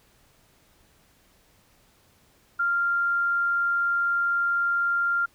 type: tone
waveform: sine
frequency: 1392 Hz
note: F6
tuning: 6 cents flat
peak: -21 dBFS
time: 2.59-5.26 s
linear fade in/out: 10 ms
effects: pink hiss -61 dBFS RMS until 5.34 s